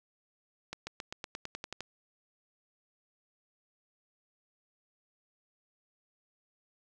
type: accelerating click train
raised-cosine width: 0.2 ms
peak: -21 dBFS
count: 11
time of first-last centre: 0.73-1.807 s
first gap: 140 ms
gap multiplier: 0.94
effects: none